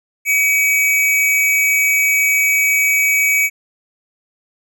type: tone pair together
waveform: square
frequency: 2267 / 2545 Hz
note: C#7 / D#7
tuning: +38 / +39 cents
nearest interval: major second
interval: 201 cents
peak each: -13 / -24 dBFS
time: 0.25-3.5 s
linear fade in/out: 50 ms
effects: none